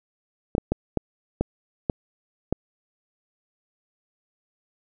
clicks, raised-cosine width 2 ms, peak -8 dBFS, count 7, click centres 0.551 / 0.581 / 0.72 / 0.973 / 1.41 / 1.898 / 2.526 s, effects none

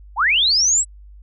sine linear sweep, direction up, 719 to 8000 Hz, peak -13 dBFS, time 0.16-0.85 s, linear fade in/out 50 ms, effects added 50 Hz sine -39 dBFS peak until 1.22 s

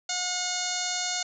harmonic tone, 722 Hz, F#5, 43 cents flat, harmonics 1 / 2 / 3 / 4 / 5 / 6 / 7 / 8 / 9 / 10, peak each -36 / -38 / -38 / -40 / -37 / -34 / -39 / -39 / -34 / -36 dBFS, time 0.09-1.23 s, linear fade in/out 5 ms, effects none

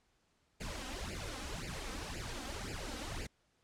pink noise with flanger, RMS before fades -42 dBFS, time 0.6-3.27 s, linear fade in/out 10 ms, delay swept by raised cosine 0.41 to 3.91 ms, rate 1.9 Hz, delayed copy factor +0.85, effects pink hiss -75 dBFS RMS until 3.63 s + low-pass 8000 Hz 12 dB/octave

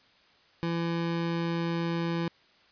25% pulse tone, 168.3 Hz, E3, 36 cents sharp, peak -24 dBFS, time 0.63-2.28 s, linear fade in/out 0 ms, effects white hiss -61 dBFS RMS until 2.71 s + resampled to 11025 Hz

